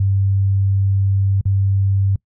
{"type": "tone with dropouts", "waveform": "sine", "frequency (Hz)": 97.8, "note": "G2", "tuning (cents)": -4, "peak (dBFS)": -13, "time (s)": [0, 2.16], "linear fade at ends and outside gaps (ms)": 5, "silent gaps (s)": [1.412, 1.454], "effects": ["noise-tail reverb RT60 0.1 s tail -23 dB re dry"]}